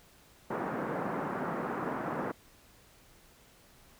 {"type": "band-pass noise", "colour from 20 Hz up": "pink", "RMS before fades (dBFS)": -35, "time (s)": [0.5, 2.32], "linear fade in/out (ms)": 10, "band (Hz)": [170, 1500], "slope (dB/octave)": 24, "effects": ["pink hiss -60 dBFS RMS until 3.99 s"]}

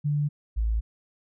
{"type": "tone pair in turn", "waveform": "sine", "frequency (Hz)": [146.83, 55.16], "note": ["D3", "A1"], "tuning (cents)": [0, 5], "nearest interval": "octave + perfect fourth", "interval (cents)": 1695, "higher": "first", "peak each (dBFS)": -22, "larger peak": "neither", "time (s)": [[0.04, 0.29], [0.56, 0.81]], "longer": "neither", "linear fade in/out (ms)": 20, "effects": []}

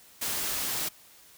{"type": "noise", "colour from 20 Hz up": "white", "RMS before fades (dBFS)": -31, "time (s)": [0.21, 0.89], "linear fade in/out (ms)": 10, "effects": ["white hiss -55 dBFS RMS until 1.37 s"]}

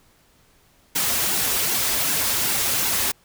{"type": "noise with flanger", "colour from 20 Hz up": "white", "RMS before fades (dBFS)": -22, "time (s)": [0.95, 3.12], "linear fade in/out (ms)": 10, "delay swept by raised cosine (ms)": [1.6, 6.7], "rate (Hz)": 2.6, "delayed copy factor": -0.8, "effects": ["pink hiss -58 dBFS RMS until 3.24 s"]}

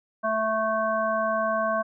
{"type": "harmonic tone", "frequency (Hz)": 220, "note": "A3", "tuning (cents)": 0, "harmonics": [1, 3, 5, 7], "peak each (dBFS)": [-34, -25, -27, -31], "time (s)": [0.23, 1.83], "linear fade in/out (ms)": 20, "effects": []}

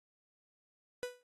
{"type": "tone with exponential decay", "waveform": "45% pulse", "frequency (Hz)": 493.9, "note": "B4", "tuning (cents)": 0, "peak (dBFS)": -33, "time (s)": [1.03, 1.23], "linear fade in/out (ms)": 0, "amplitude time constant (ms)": 43, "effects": ["AAC 32 kbps"]}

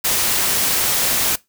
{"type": "noise", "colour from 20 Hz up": "white", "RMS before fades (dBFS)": -18, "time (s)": [0.04, 1.36], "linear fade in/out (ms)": 10, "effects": ["noise-tail reverb RT60 0.2 s tail -21 dB re dry"]}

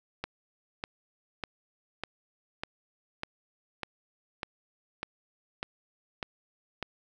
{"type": "click train", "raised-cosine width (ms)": 0.3, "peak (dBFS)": -17, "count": 12, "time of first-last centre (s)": [0.24, 6.827], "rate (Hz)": 1.67, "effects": []}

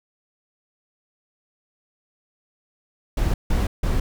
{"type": "noise bursts", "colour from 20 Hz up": "brown", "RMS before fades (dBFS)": -20, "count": 3, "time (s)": [3.17, 4], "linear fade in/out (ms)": 5, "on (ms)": 170, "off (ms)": 160, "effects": []}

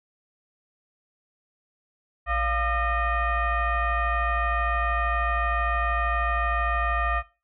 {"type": "tone with frequency modulation", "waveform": "sine", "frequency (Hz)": 576, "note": "D5", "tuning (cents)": -34, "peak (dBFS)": -22, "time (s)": [2.26, 7.23], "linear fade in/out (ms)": 50, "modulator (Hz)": 635, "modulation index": 2.2, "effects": ["noise-tail reverb RT60 0.3 s tail -17 dB re dry"]}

